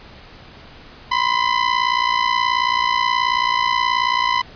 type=ring-modulated tone; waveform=sawtooth; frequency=1010 Hz; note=B5; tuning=39 cents sharp; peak=-9 dBFS; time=1.11-4.42 s; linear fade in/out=10 ms; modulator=29.3 Hz; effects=pink hiss -42 dBFS RMS until 4.55 s + resampled to 11025 Hz